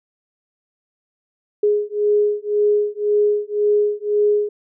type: beating tone pair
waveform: sine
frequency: 415.3 / 417.2 Hz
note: G#4 / G#4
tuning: 0 / +8 cents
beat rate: 1.9 Hz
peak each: -18 dBFS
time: 1.63-4.49 s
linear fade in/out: 5 ms
effects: none